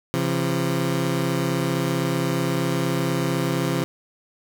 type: tone pair together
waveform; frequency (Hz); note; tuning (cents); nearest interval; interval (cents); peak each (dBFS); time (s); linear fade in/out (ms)
20% pulse; 135.09 / 170.7; C#3 / F3; -44 / -39; major third; 405; -19; 0.14-3.84; 0
effects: none